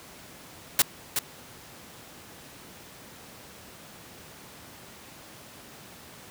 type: noise with echo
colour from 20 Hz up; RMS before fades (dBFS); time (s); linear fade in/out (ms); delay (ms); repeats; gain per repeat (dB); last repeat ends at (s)
white; -19; 0.79-0.82; 2; 370; 1; -7; 1.19
effects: pink hiss -47 dBFS RMS until 6.3 s + high-pass 100 Hz 12 dB/octave